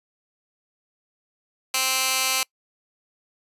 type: tone with high-pass filter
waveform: 15% pulse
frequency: 261.6 Hz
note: C4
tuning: in tune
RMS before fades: -23 dBFS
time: 1.74-2.43 s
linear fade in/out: 2 ms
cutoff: 2200 Hz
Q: 0.53
effects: noise-tail reverb RT60 0.1 s tail -26 dB re dry + resampled to 32000 Hz